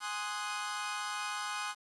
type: chord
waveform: sawtooth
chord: Ab dominant seventh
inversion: none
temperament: equal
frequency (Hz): 830.6 / 1046.5 / 1244.5 / 1480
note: Ab5 / C6 / Eb6 / Gb6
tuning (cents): 0 / 0 / 0 / 0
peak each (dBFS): -38 / -38 / -36 / -38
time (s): 0-1.75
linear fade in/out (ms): 50
effects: resampled to 24000 Hz + 10-bit